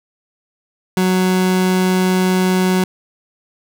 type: tone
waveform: 30% pulse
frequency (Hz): 185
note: F#3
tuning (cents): 0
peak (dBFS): -10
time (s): 0.97-2.84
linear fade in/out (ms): 2
effects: none